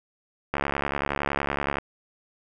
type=click train; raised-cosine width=0.5 ms; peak=-10 dBFS; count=89; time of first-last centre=0.54-1.785 s; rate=70.7 Hz; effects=none